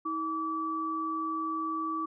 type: tone pair together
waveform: sine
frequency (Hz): 320 / 1152.3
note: D#4 / D6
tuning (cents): +49 / -33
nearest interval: octave + minor seventh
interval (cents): 2218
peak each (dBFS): -35 / -31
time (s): 0.05-2.06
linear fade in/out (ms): 10
effects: none